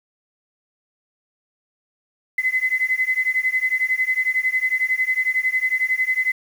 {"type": "beating tone pair", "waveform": "sine", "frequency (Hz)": [2028, 2039], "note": ["B6", "C7"], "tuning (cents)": [45, -45], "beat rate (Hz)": 11, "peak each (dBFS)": -21, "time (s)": [2.38, 6.32], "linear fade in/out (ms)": 5, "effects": ["7-bit"]}